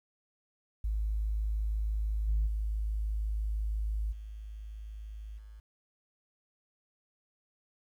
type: tone with level steps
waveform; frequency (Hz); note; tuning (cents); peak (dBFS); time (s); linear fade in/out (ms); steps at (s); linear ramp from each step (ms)
sine; 53; G#1; +36; -28 / -24 / -29 / -40 / -46; 0.84-5.6; 5; 2.27 / 2.46 / 4.11 / 5.37; 20
effects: tanh soft clip ceiling -22 dBFS + 11-bit